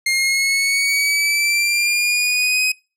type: linear sweep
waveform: sawtooth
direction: up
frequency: 2121 to 2526 Hz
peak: -12 dBFS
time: 0.06-2.72 s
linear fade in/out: 5 ms
effects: noise-tail reverb RT60 0.3 s tail -25 dB re dry + low-pass 12000 Hz 12 dB/octave